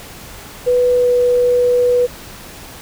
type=tone with pitch glide; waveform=sine; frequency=493.9 to 490.8 Hz; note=B4 to B4; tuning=0 to -11 cents; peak=-10 dBFS; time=0.66-2.07 s; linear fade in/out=20 ms; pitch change=-11 cents; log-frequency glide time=0.94-1.09 s; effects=pink hiss -35 dBFS RMS until 2.81 s